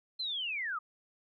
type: linear sweep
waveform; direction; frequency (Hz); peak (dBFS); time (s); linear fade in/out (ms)
sine; down; 4180 to 1182; -33; 0.19-0.79; 10
effects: none